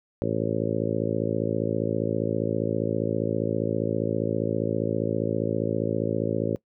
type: harmonic tone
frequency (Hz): 55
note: A1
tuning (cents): 0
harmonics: 2 / 3 / 4 / 5 / 6 / 7 / 8 / 9 / 10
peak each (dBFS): -32 / -32 / -32 / -32 / -32 / -32 / -32 / -32 / -32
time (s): 0.22-6.56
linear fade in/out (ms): 0
effects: noise-tail reverb RT60 0.1 s tail -21 dB re dry